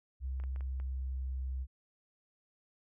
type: tone with pitch glide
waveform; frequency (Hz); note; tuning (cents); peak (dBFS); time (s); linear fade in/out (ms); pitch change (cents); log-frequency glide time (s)
sine; 65.5 to 65.05; C2 to C2; +2 to -9; -34; 0.2-1.67; 50; -11; 0.59-1.44
type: clicks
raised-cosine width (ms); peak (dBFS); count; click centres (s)
0.5; -39; 5; 0.4 / 0.438 / 0.561 / 0.608 / 0.8
effects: none